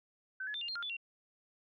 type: tone with pitch steps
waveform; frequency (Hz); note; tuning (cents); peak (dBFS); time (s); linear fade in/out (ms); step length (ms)
sine; 1532 / 1699 / 3572 / 2804 / 4204 / 1401 / 3470 / 2745; G6 / G#6 / A7 / F7 / C8 / F6 / A7 / F7; -40 / +39 / +25 / +6 / +7 / +5 / -25 / -31; -37; 0.4-0.968; 5; 71
effects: none